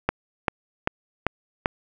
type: click train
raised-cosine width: 0.5 ms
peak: -5 dBFS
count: 5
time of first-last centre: 0.09-1.659 s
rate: 2.55 Hz
effects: none